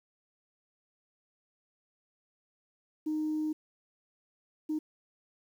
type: tone bursts at uneven times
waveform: sine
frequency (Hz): 308.5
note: D#4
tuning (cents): -15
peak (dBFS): -28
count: 2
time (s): 3.06-3.53 / 4.69-4.79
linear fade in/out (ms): 10
effects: tanh soft clip ceiling -25 dBFS + 10-bit